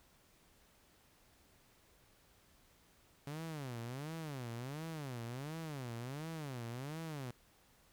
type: tone with vibrato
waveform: sawtooth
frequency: 137.8 Hz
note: C#3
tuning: 10 cents flat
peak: -38 dBFS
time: 3.27-7.31 s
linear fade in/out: 2 ms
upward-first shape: sine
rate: 1.4 Hz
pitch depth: 300 cents each way
effects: pink hiss -68 dBFS RMS until 7.92 s